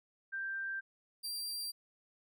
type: tone pair in turn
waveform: sine / sawtooth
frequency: 1576 / 4723 Hz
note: G6 / D8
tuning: +9 / +9 cents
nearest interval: octave + perfect fifth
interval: 1900 cents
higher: second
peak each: -36 / -35 dBFS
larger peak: second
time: 0.32-0.81 / 1.23-1.72 s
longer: neither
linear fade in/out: 20 ms
effects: none